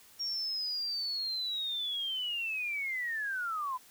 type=linear sweep; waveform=sine; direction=down; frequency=5588 to 987 Hz; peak=-32 dBFS; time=0.19-3.78 s; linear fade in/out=20 ms; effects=white hiss -58 dBFS RMS until 3.9 s